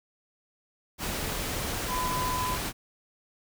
sine tone in noise, 1005 Hz, B5, 30 cents sharp, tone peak -29 dBFS, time 1.87-2.58 s, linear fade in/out 50 ms, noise pink, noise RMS -32 dBFS, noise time 0.98-2.73 s, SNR 0 dB, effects none

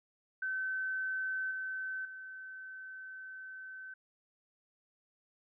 sine tone with level steps, 1531 Hz, G6, 41 cents flat, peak -33 / -36 / -44 dBFS, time 0.42-3.94 s, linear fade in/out 5 ms, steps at 1.51 / 2.05 s, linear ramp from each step 2 ms, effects none

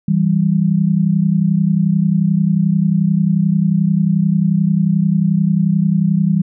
sine tone pair together, 163.49 / 194.8 Hz, E3 / G3, -14 / -11 cents, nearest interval minor third, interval 303 cents, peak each -14 dBFS, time 0.08-6.42 s, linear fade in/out 5 ms, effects none

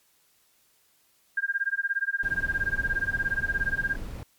sine tone with tremolo, 1605 Hz, G6, 40 cents sharp, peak -21 dBFS, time 1.37-3.96 s, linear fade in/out 5 ms, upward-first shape sine, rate 17 Hz, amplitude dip 100%
brown noise, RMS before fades -35 dBFS, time 2.23-4.23 s, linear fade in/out 0 ms
effects white hiss -65 dBFS RMS until 4.38 s + MP3 96 kbps

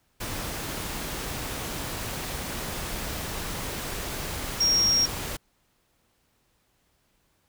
sine tone in noise, 5590 Hz, F8, 1 cent sharp, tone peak -19 dBFS, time 4.6-5.06 s, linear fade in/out 10 ms, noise pink, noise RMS -33 dBFS, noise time 0.2-5.37 s, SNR +11 dB, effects pink hiss -69 dBFS RMS until 7.48 s

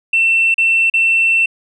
sine tone with dropouts, 2690 Hz, E7, 34 cents sharp, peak -9 dBFS, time 0.13-1.46 s, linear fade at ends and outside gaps 5 ms, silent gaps 0.543-0.58 / 0.9-0.938 s, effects tanh soft clip ceiling -5 dBFS

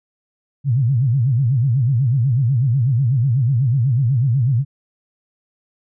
sine tone with vibrato, 126.5 Hz, B2, 42 cents sharp, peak -13 dBFS, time 0.64-4.65 s, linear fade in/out 50 ms, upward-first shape sine, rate 8.1 Hz, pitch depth 210 cents each way, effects none

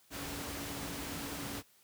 sine tone in noise, 282.8 Hz, C#4, 35 cents sharp, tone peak -45 dBFS, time 0.1-1.63 s, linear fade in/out 50 ms, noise pink, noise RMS -41 dBFS, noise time 0.1-1.63 s, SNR -7 dB, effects white hiss -66 dBFS RMS until 1.83 s + high-pass 60 Hz 12 dB/octave

